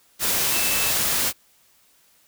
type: tone in noise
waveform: sine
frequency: 2637 Hz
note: E7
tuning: in tune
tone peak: -29 dBFS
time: 0.5-0.93 s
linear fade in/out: 50 ms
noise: white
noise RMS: -22 dBFS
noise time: 0.19-1.33 s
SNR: -10 dB
effects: white hiss -59 dBFS RMS until 2.27 s